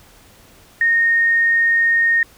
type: tone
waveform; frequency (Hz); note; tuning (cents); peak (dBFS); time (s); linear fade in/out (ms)
sine; 1848; A#6; -16; -12; 0.81-2.23; 2
effects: pink hiss -48 dBFS RMS until 2.37 s